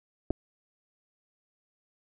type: clicks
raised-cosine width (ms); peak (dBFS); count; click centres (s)
2; -15 / -17; 2; 0.305 / 0.308
effects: none